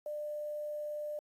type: tone with quantisation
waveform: sine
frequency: 597 Hz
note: D5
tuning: 28 cents sharp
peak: -36 dBFS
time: 0.06-1.19 s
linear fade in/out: 2 ms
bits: 10
effects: AAC 48 kbps